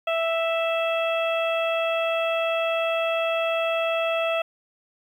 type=harmonic tone; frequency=659.3 Hz; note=E5; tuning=in tune; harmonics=1 / 2 / 3 / 4 / 5; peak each=-23 / -30 / -38 / -29 / -35 dBFS; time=0.07-4.42 s; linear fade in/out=5 ms; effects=9-bit